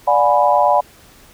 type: chord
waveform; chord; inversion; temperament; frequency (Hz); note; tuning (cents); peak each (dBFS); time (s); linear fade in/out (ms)
sine; G# half-diminished seventh; second; equal with one note detuned; 587.3 / 722.3 / 830.6 / 987.8; D5 / F#5 / G#5 / B5; 0 / -42 / 0 / 0; -16; 0.07-0.81; 10
effects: pink hiss -46 dBFS RMS until 1.33 s